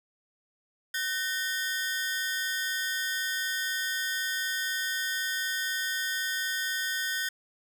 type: ring-modulated tone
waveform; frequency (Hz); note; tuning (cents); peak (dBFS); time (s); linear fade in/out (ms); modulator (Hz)
sawtooth; 1677; G#6; +16; -22; 0.94-7.29; 5; 162
effects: none